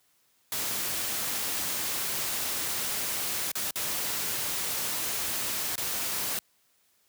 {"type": "noise with dropouts", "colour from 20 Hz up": "white", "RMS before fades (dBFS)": -31, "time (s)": [0.52, 6.39], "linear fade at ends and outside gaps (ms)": 1, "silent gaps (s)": [[3.517, 3.554], [3.709, 3.757], [5.756, 5.779]], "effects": ["white hiss -68 dBFS RMS until 7.08 s", "high-pass 60 Hz 12 dB/octave"]}